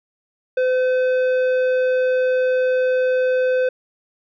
sine tone with tanh clipping, 510 Hz, C5, 44 cents flat, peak -17 dBFS, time 0.57-3.69 s, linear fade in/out 5 ms, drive 10 dB, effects none

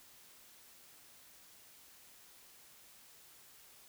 silence, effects white hiss -60 dBFS RMS until 3.88 s

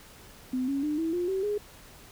sine tone with pitch steps, 255.4 / 276.9 / 300.2 / 325.5 / 352.9 / 382.7 / 414.9 Hz, C4 / C#4 / D4 / E4 / F4 / G4 / G#4, -42 / -2 / +38 / -22 / +18 / -42 / -2 cents, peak -26 dBFS, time 0.53-1.58 s, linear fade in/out 5 ms, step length 150 ms, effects pink hiss -51 dBFS RMS until 2.11 s

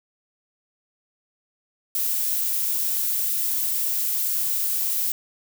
violet noise, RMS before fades -24 dBFS, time 1.95-5.12 s, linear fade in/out 2 ms, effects none

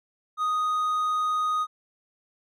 triangle tone, 1244.5 Hz, D#6, in tune, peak -21 dBFS, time 0.37-1.67 s, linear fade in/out 50 ms, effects none

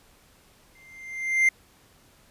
triangle tone with exponential growth, 2093 Hz, C7, in tune, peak -13 dBFS, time 0.75-1.49 s, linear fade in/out 5 ms, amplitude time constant 160 ms, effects pink hiss -58 dBFS RMS until 2.3 s + resampled to 32000 Hz

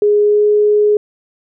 sine tone with pitch glide, 415.3 to 418.4 Hz, G#4 to G#4, 0 to +13 cents, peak -8 dBFS, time 0.02-0.97 s, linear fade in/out 2 ms, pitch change +13 cents, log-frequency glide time 0.22-0.45 s, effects none

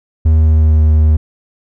triangle tone with pitch glide, 78.9 to 77.37 Hz, D#2 to D#2, +25 to -9 cents, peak -4 dBFS, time 0.25-1.17 s, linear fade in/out 10 ms, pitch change -34 cents, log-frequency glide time 0.35-0.84 s, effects none

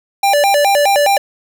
square tone with vibrato, 680 Hz, F5, 46 cents flat, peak -10 dBFS, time 0.23-1.18 s, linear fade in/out 5 ms, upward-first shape square, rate 4.8 Hz, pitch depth 270 cents each way, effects none

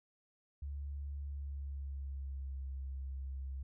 sine tone with pitch glide, 70.9 to 67 Hz, C#2 to C2, +40 to +42 cents, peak -39 dBFS, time 0.62-3.63 s, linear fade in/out 5 ms, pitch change -98 cents, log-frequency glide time 1.23-2.64 s, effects none

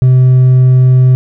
sine tone with hard clipping, 128.2 Hz, C3, 35 cents flat, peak -4 dBFS, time 0.02-1.15 s, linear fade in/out 0 ms, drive 2 dB, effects none

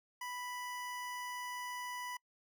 25% pulse tone, 987.8 Hz, B5, in tune, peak -37 dBFS, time 0.21-2.17 s, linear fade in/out 5 ms, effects noise-tail reverb RT60 0.1 s tail -26 dB re dry

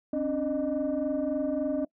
sine tone cluster, 267 / 290.5 / 613 Hz, C4 / D4 / D#5, +35 / -19 / -26 cents, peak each -29 dBFS, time 0.13-1.85 s, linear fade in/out 5 ms, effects noise-tail reverb RT60 0.1 s tail -22 dB re dry + tanh soft clip ceiling -21 dBFS

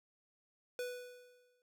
square tone with exponential decay, 493.9 Hz, B4, in tune, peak -37 dBFS, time 0.79-1.62 s, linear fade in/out 1 ms, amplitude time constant 180 ms, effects none

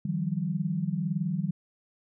sine tone cluster, 153.7 / 171.6 / 193.1 Hz, D#3 / F3 / G3, -21 / -30 / -26 cents, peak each -31 dBFS, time 0.05-1.51 s, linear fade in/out 5 ms, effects none

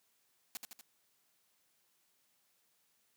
white noise with echo, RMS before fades -42 dBFS, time 0.55-0.57 s, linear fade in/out 0 ms, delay 80 ms, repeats 3, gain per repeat -4 dB, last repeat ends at 0.81 s, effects white hiss -75 dBFS RMS until 3.16 s + high-pass 100 Hz 12 dB/octave

